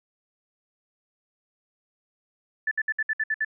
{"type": "tone bursts", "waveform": "sine", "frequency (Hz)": 1750, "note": "A6", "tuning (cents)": -10, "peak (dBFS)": -22, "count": 8, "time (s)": [2.67, 3.448], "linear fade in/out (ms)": 5, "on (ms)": 43, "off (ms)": 62, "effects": []}